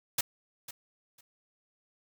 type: noise with echo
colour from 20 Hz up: white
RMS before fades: -28 dBFS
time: 0.18-0.21 s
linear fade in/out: 5 ms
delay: 500 ms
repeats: 2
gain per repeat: -15 dB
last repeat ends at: 1.21 s
effects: none